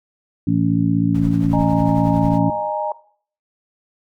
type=harmonic tone; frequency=56.2 Hz; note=A1; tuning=37 cents sharp; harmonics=2 / 3 / 4 / 5; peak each=-22 / -19 / -22 / -18 dBFS; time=0.47-2.5 s; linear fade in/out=5 ms
type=noise with tremolo; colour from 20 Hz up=brown; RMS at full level=-28 dBFS; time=1.14-2.39 s; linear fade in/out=10 ms; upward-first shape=triangle; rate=11 Hz; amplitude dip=70%
type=chord; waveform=sine; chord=D# suspended fourth; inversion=none; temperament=equal with one note detuned; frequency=611.9 / 830.6 / 932.3 Hz; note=D#5 / G#5 / A#5; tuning=-29 / 0 / 0 cents; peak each=-24 dBFS; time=1.53-2.92 s; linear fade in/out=2 ms
effects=noise-tail reverb RT60 0.5 s tail -17 dB re dry